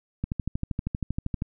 click train, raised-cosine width 5 ms, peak -15 dBFS, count 16, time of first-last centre 0.24-1.421 s, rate 12.7 Hz, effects none

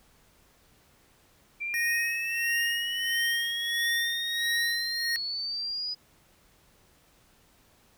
sine exponential sweep, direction up, 2349 to 4978 Hz, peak -30 dBFS, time 1.6-5.95 s, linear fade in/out 20 ms
square tone with tremolo, 1864.7 Hz, A#6, in tune, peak -26 dBFS, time 1.74-5.16 s, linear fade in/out 0 ms, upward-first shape sine, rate 1.5 Hz, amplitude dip 65%
effects pink hiss -62 dBFS RMS until 7.97 s

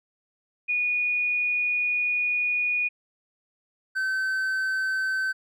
sine / triangle tone pair in turn, 2457 / 1536.7 Hz, D#7 / G6, -22 / -35 cents, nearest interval minor sixth, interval 813 cents, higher first, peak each -22 dBFS, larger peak neither, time 0.68-2.89 / 3.95-5.33 s, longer first, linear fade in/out 20 ms, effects none

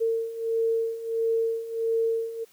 sine beating tone pair, 453.3 / 454.8 Hz, A#4 / A#4, -48 / -43 cents, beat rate 1.5 Hz, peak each -29 / -25 dBFS, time 0-2.45 s, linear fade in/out 20 ms, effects white hiss -59 dBFS RMS until 2.52 s

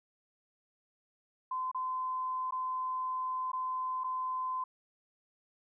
sine tone with dropouts, 1027 Hz, C6, 33 cents flat, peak -32 dBFS, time 1.51-4.64 s, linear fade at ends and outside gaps 5 ms, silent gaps 1.715-1.746 / 2.509-2.522 / 3.518-3.531 / 4.037-4.042 s, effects none

